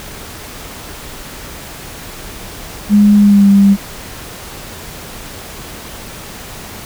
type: tone with pitch glide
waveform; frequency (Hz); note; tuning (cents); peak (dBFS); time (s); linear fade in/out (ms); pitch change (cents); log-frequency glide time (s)
sine; 206.4 to 198.79; G#3 to G3; -10 to +24; -4; 2.89-3.77; 50; -66; 3.16-3.49
effects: pink hiss -30 dBFS RMS until 6.85 s